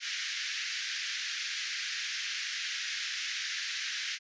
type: band-pass noise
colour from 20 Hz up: pink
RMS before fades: -36 dBFS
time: 0-4.19 s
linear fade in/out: 50 ms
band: 1600 to 6400 Hz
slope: 48 dB/octave
effects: resampled to 16000 Hz

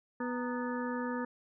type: harmonic tone with a mistuned harmonic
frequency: 246.9 Hz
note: B3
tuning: in tune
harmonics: 1 / 2 / 4 / 5 / 6 / 7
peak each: -35 / -39 / -41 / -44 / -48 / -44 dBFS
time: 0.2-1.25 s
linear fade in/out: 5 ms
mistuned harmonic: 4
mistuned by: -110 cents
effects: none

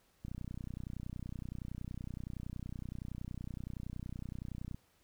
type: click train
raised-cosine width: 5 ms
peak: -30 dBFS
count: 139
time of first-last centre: 0.25-4.745 s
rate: 30.7 Hz
effects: pink hiss -71 dBFS RMS until 5.03 s

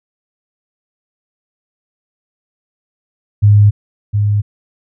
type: tone with echo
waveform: sine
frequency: 103.5 Hz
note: G#2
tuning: 5 cents flat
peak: -4 dBFS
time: 3.42-3.71 s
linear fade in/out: 20 ms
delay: 710 ms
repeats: 1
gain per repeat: -6 dB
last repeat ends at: 4.42 s
effects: none

